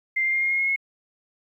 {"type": "tone with pitch steps", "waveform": "sine", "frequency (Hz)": [2093, 2106, 2120, 2133, 2147, 2161, 2174], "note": ["C7", "C7", "C7", "C7", "C7", "C#7", "C#7"], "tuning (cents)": [0, 11, 22, 33, 44, -45, -34], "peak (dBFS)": -20, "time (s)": [0.16, 0.762], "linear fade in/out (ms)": 10, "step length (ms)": 86, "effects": ["10-bit"]}